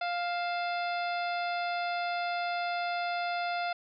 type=harmonic tone with a mistuned harmonic; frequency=700 Hz; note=F5; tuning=4 cents sharp; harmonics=1 / 2 / 3 / 4 / 5 / 6 / 7; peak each=-31 / -37 / -41 / -43 / -45 / -47 / -48 dBFS; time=0.01-3.73 s; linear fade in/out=5 ms; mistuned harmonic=4; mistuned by=-100 cents; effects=none